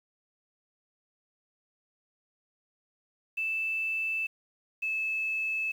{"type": "tone pair in turn", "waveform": "sine", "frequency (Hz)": [2640, 2610], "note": ["E7", "E7"], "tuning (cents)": [2, -18], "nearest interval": "unison", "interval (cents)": 20, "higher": "first", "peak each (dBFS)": [-28, -28], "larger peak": "neither", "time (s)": [[3.37, 4.27], [4.82, 5.72]], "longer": "neither", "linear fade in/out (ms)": 10, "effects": ["9-bit"]}